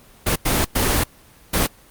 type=noise bursts at uneven times; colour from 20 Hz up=pink; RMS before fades=-18 dBFS; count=4; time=0.26-0.36 / 0.45-0.65 / 0.75-1.04 / 1.53-1.67 s; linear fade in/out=10 ms; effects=pink hiss -49 dBFS RMS until 1.9 s + Opus 24 kbps